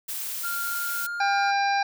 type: noise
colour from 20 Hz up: blue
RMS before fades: -32 dBFS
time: 0.08-1.07 s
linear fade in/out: 10 ms
type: tone with pitch glide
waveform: triangle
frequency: 1396.9 to 1412.3 Hz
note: F6 to F6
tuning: 0 to +19 cents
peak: -27 dBFS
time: 0.43-1.52 s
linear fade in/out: 20 ms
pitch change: +19 cents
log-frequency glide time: 0.65-1.25 s
type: harmonic tone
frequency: 798 Hz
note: G5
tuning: 31 cents sharp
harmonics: 1 / 2 / 3 / 5 / 6 / 7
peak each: -22 / -28 / -32 / -36 / -38 / -39 dBFS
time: 1.2-1.83 s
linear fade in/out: 5 ms
effects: none